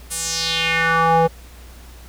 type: tone with band-pass filter sweep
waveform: square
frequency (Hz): 164.81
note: E3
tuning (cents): 0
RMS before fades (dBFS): -18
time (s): 0.1-1.28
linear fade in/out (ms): 20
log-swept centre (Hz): 10000 to 600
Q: 2.9
effects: added 60 Hz sine -39 dBFS peak until 2.08 s + pink hiss -46 dBFS RMS until 2.08 s